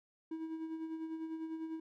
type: tone with tremolo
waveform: triangle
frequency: 321.6 Hz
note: E4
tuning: 43 cents flat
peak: -35 dBFS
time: 0.31-1.8 s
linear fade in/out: 5 ms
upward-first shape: sine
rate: 10 Hz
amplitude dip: 50%
effects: none